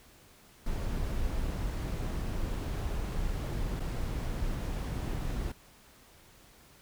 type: noise with dropouts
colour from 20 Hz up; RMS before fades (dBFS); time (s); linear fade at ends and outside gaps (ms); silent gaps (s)
brown; -33; 0.66-5.52; 5; 3.797-3.801
effects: pink hiss -58 dBFS RMS until 6.81 s